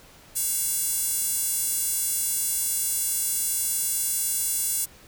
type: tone with high-pass filter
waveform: square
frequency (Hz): 310.1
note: D#4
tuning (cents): -6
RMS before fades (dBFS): -26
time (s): 0.35-4.86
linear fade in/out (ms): 20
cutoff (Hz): 9100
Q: 1.8
effects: pink hiss -51 dBFS RMS until 5.07 s